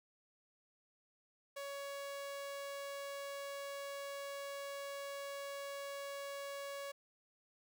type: tone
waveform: sawtooth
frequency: 560 Hz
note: C#5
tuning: 18 cents sharp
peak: -39 dBFS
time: 1.56-6.92 s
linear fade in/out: 10 ms
effects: none